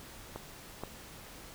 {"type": "clicks", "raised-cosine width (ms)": 1, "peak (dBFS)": [-25, -23], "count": 2, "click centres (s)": [0.36, 0.836], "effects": ["pink hiss -50 dBFS RMS until 1.54 s"]}